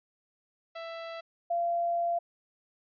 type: tone pair in turn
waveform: sawtooth / sine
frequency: 663 / 687 Hz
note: E5 / F5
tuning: +10 / -29 cents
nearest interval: minor second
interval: 61 cents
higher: second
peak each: -34 / -26 dBFS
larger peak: second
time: 0.75-1.21 / 1.5-2.19 s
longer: second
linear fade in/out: 10 ms
effects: resampled to 11025 Hz